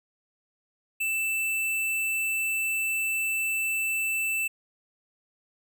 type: tone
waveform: square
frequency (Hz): 2652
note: E7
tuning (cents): +10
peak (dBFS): -26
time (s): 1-4.48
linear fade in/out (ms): 10
effects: none